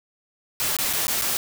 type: noise with dropouts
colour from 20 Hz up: white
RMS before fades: -24 dBFS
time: 0.6-1.37 s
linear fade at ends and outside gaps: 0 ms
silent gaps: 0.767-0.787 / 0.929-0.934 / 1.069-1.081 / 1.214-1.22 s
effects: none